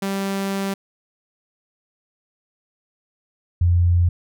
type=tone pair in turn; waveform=sawtooth / sine; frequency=195.8 / 87.22 Hz; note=G3 / F2; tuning=-2 / -2 cents; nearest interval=octave + major second; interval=1400 cents; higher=first; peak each=-18 / -13 dBFS; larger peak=second; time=0.02-0.74 / 3.61-4.09 s; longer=first; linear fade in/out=5 ms; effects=none